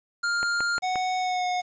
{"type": "tone", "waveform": "square", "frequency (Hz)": 1403, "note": "F6", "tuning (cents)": 8, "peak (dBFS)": -24, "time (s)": [0.23, 0.79], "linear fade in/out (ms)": 10}
{"type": "click train", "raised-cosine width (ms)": 0.5, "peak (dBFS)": -17, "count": 4, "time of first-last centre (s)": [0.43, 0.957], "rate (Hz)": 5.69}
{"type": "tone with pitch glide", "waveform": "square", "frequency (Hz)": [740, 725.6], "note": ["F#5", "F#5"], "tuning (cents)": [0, -34], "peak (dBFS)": -25, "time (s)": [0.82, 1.62], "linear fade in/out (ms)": 20, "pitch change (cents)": -34, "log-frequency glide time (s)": [1.18, 1.46]}
{"effects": ["resampled to 16000 Hz", "9-bit"]}